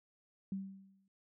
sine tone with exponential decay, 193.6 Hz, G3, 21 cents flat, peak -34 dBFS, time 0.52-1.08 s, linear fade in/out 2 ms, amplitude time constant 120 ms, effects none

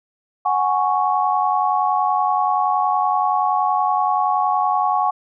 sine chord, F# suspended second, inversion none, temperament equal, 740 / 830.6 / 1108.7 Hz, F#5 / G#5 / C#6, 0 / 0 / 0 cents, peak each -20 dBFS, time 0.45-5.11 s, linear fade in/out 10 ms, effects none

